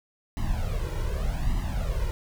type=noise with flanger; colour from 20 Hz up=brown; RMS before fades=-27 dBFS; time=0.37-2.11 s; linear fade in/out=0 ms; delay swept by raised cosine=1 to 2.1 ms; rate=0.85 Hz; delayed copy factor=+0.9; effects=none